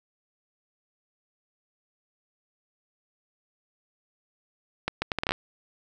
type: accelerating click train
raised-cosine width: 0.3 ms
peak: -10 dBFS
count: 9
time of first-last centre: 4.88-5.32 s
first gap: 140 ms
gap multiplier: 0.7
effects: none